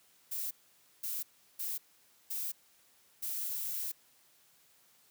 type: noise bursts at uneven times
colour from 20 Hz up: violet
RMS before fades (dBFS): -37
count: 5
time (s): 0.31-0.51 / 1.03-1.23 / 1.59-1.78 / 2.3-2.52 / 3.22-3.92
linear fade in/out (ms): 10
effects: white hiss -66 dBFS RMS until 5.1 s + high-pass 80 Hz 12 dB/octave